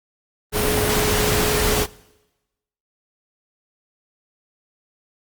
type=tone in noise; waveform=sine; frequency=422.8 Hz; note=G#4; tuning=31 cents sharp; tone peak=-22 dBFS; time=0.52-1.87 s; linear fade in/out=50 ms; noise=pink; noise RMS=-20 dBFS; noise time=0.52-1.87 s; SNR=-5 dB; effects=noise-tail reverb RT60 1.0 s tail -22 dB re dry + Opus 32 kbps